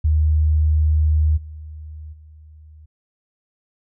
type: tone with level steps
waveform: sine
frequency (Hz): 77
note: D#2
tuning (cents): -17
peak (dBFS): -13 / -32 / -41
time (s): 0.04-2.86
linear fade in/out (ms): 10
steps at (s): 1.36 / 2.12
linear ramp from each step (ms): 20
effects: none